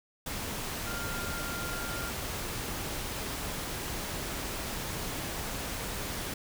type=tone in noise; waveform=sine; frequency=1396.9 Hz; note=F6; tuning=in tune; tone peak=-39 dBFS; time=0.86-2.1 s; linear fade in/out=5 ms; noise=pink; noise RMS=-36 dBFS; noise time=0.26-6.34 s; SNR=-6 dB; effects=none